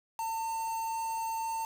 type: tone with quantisation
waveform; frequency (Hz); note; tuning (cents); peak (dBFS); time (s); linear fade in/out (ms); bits
triangle; 901; A5; +41; -30; 0.19-1.65; 2; 7
effects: none